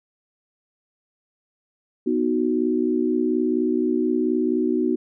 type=chord; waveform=sine; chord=B major; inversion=none; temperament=equal; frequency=246.9 / 311.1 / 370 Hz; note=B3 / D#4 / F#4; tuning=0 / 0 / 0 cents; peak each=-23 dBFS; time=2.06-4.96 s; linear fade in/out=10 ms; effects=none

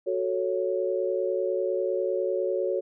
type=chord; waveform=sine; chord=F# minor; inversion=none; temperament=equal; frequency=370 / 440 / 554.4 Hz; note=F#4 / A4 / C#5; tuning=0 / 0 / 0 cents; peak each=-28 / -30 / -28 dBFS; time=0.06-2.81 s; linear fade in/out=20 ms; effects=none

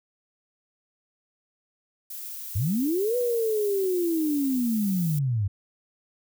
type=noise; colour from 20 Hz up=violet; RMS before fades=-37 dBFS; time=2.1-5.19 s; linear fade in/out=5 ms
type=linear two-way sweep; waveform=sine; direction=up then down; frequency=82.41 to 497.4 to 93.1 Hz; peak=-22 dBFS; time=2.55-5.48 s; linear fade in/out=10 ms; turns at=3.17 s
effects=none

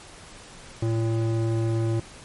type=tone with band-pass filter; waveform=square; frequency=113.3 Hz; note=A#2; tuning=49 cents flat; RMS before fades=-24 dBFS; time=0.82-2 s; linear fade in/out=5 ms; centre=240 Hz; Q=1.1; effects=pink hiss -45 dBFS RMS until 2.24 s + MP3 48 kbps

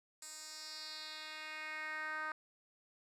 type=tone with band-pass filter sweep; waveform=10% pulse; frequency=310 Hz; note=D#4; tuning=6 cents flat; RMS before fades=-45 dBFS; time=0.22-2.32 s; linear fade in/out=2 ms; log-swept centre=7700 to 1400 Hz; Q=2.7; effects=none

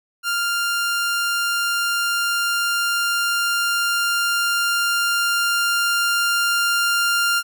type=tone with level ramp; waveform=sawtooth; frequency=1396.9 Hz; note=F6; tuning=in tune; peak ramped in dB=-16 to -13 dBFS; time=0.23-7.43 s; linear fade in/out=50 ms; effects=none

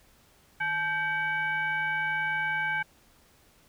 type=tone with frequency modulation; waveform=sine; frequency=1565 Hz; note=G6; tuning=3 cents flat; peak=-26 dBFS; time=0.6-2.83 s; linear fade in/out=10 ms; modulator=705 Hz; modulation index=0.95; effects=pink hiss -61 dBFS RMS until 3.68 s

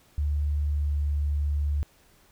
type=tone with pitch glide; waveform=sine; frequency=73.42 to 72.91 Hz; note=D2 to D2; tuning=0 to -12 cents; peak=-23 dBFS; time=0.18-1.83 s; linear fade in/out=0 ms; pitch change=-12 cents; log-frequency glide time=0.69-0.92 s; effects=pink hiss -60 dBFS RMS until 2.31 s

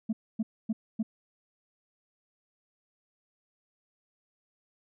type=tone bursts; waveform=sine; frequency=220.9 Hz; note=A3; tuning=7 cents sharp; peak=-24 dBFS; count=4; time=0.09-1.03 s; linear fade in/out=10 ms; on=40 ms; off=260 ms; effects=tanh soft clip ceiling -24 dBFS

